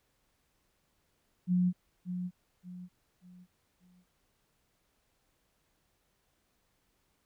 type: tone with echo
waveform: sine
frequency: 179.9 Hz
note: F#3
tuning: 48 cents flat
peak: -24 dBFS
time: 1.47-1.73 s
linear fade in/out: 50 ms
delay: 580 ms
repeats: 4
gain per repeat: -9 dB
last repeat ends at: 4.05 s
effects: pink hiss -75 dBFS RMS until 7.25 s